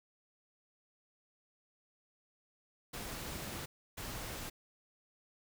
pink noise bursts at uneven times, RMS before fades -43 dBFS, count 2, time 2.93-3.66 / 3.97-4.5 s, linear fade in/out 10 ms, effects none

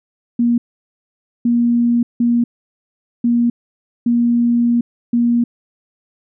sine tone bursts at uneven times, 237.5 Hz, A#3, 33 cents sharp, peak -11 dBFS, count 6, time 0.39-0.58 / 1.45-2.03 / 2.2-2.44 / 3.24-3.5 / 4.06-4.81 / 5.13-5.44 s, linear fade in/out 5 ms, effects none

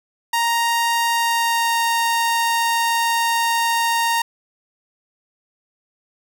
sawtooth tone with pitch glide, 932.3 to 926.9 Hz, A#5 to A#5, 0 to -10 cents, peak -13 dBFS, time 0.33-4.22 s, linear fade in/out 5 ms, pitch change -10 cents, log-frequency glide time 1.07-1.77 s, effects none

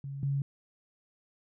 sine tone pair in turn, 138.59 / 139.23 Hz, C#3 / C#3, 0 / +8 cents, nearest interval unison, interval 8 cents, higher second, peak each -36 / -27 dBFS, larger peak second, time 0.04-0.23 / 0.23-0.42 s, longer neither, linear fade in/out 2 ms, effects none

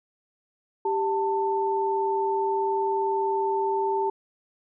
sine tone pair together, 392.4 / 889.6 Hz, G4 / A5, +2 / +19 cents, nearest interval octave + major second, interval 1417 cents, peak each -25 dBFS, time 0.85-4.1 s, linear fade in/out 5 ms, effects none

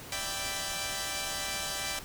5% pulse chord, E minor seventh, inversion third, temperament equal, 587.3 / 659.3 / 784 / 987.8 Hz, D5 / E5 / G5 / B5, 0 / 0 / 0 / 0 cents, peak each -27 / -30 / -24 / -30 dBFS, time 0.12-1.99 s, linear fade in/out 2 ms, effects pink hiss -45 dBFS RMS until 2.04 s

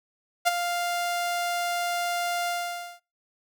sawtooth tone with ADSR envelope, 699 Hz, F5, 1 cent sharp, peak -13 dBFS, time 0.45-3 s, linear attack 25 ms, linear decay 22 ms, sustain -9 dB, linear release 520 ms, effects noise-tail reverb RT60 0.3 s tail -26 dB re dry

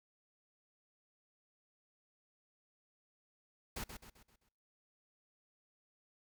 pink noise with echo, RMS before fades -42 dBFS, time 3.76-3.84 s, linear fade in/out 5 ms, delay 130 ms, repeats 5, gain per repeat -7 dB, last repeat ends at 4.49 s, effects noise-tail reverb RT60 0.8 s tail -25 dB re dry

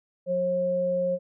sine tone pair together, 180 / 538.8 Hz, F#3 / C#5, -47 / -49 cents, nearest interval octave + perfect fifth, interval 1898 cents, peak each -33 / -23 dBFS, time 0.26-1.19 s, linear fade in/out 50 ms, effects none

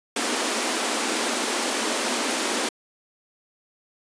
pink high-pass noise, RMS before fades -25 dBFS, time 0.16-2.69 s, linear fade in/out 5 ms, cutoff 220 Hz, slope 96 dB/octave, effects resampled to 22050 Hz

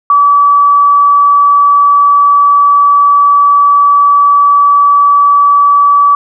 sine tone, 1148 Hz, D6, 40 cents flat, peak -3 dBFS, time 0.1-6.15 s, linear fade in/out 2 ms, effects none

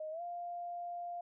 sine tone with pitch glide, 622.3 to 698.5 Hz, D#5 to F5, 0 to 0 cents, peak -39 dBFS, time 0-1.21 s, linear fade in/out 5 ms, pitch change +200 cents, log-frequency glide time 0.11-0.22 s, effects none

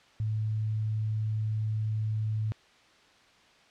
sine tone, 108.5 Hz, A2, 24 cents flat, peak -27 dBFS, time 0.2-2.52 s, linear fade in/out 0 ms, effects white hiss -59 dBFS RMS until 3.7 s + low-pass 4000 Hz 12 dB/octave

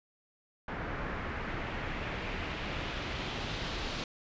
pink noise with low-pass filter sweep, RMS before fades -37 dBFS, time 0.68-4.04 s, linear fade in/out 2 ms, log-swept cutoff 1600 to 4200 Hz, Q 1.5, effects resampled to 16000 Hz

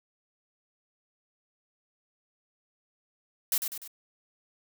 blue noise with echo, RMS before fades -26 dBFS, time 3.52-3.58 s, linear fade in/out 2 ms, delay 99 ms, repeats 3, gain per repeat -6 dB, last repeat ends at 3.877 s, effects none

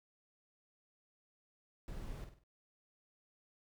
brown noise with echo, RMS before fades -45 dBFS, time 1.88-2.24 s, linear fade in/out 0 ms, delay 49 ms, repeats 4, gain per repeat -7 dB, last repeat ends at 2.436 s, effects none

